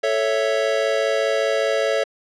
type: chord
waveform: square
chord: A major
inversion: none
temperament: equal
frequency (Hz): 440 / 554.4 / 659.3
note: A4 / C#5 / E5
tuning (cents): 0 / 0 / 0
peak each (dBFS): -24 / -22 / -24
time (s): 0.03-2.04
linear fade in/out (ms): 10
effects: low-pass 5000 Hz 12 dB/octave